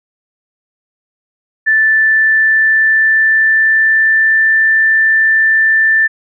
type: tone with pitch glide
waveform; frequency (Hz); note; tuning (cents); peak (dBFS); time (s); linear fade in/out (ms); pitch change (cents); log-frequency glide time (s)
sine; 1760 to 1773.3; A6 to A6; 0 to +13; -7; 1.66-6.08; 20; +13; 1.84-4.5
effects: none